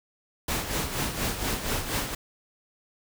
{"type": "noise with tremolo", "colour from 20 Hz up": "pink", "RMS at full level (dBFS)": -27, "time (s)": [0.48, 2.15], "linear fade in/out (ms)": 5, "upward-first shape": "sine", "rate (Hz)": 4.2, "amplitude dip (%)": 60, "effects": []}